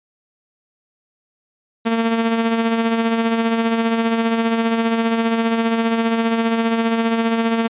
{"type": "tone with tremolo", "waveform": "sawtooth", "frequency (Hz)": 228.1, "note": "A#3", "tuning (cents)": -37, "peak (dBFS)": -10, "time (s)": [1.85, 7.68], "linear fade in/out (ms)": 20, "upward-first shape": "sine", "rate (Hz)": 15, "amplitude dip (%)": 45, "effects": ["resampled to 8000 Hz"]}